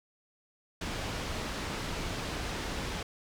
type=low-pass noise; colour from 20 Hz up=pink; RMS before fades=-36 dBFS; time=0.81-3.03 s; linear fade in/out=5 ms; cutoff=5700 Hz; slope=12 dB/octave; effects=none